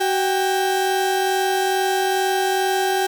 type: tone pair together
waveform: 35% pulse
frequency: 377.2 / 796.7 Hz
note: F#4 / G5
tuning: +33 / +28 cents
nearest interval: octave + minor second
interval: 1295 cents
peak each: -19 dBFS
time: 0-3.07 s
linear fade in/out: 10 ms
effects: 8-bit